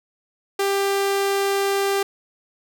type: tone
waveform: sawtooth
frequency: 395.6 Hz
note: G4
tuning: 16 cents sharp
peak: -15 dBFS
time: 0.59-2.03 s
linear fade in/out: 5 ms
effects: none